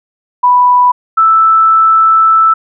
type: tone pair in turn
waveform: sine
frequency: 987.8 / 1318.6 Hz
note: B5 / E6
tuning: 0 / 0 cents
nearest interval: perfect fourth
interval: 500 cents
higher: second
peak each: -4 dBFS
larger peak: neither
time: 0.43-0.92 / 1.17-2.54 s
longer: second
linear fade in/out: 10 ms
effects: none